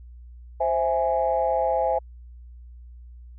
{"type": "chord", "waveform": "sine", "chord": "C augmented", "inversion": "none", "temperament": "equal", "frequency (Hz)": [523.3, 659.3, 830.6], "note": ["C5", "E5", "G#5"], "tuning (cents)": [0, 0, 0], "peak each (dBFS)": -24, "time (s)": [0.6, 1.99], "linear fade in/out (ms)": 10, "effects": ["tanh soft clip ceiling -11 dBFS", "added 60 Hz sine -41 dBFS peak until 3.38 s"]}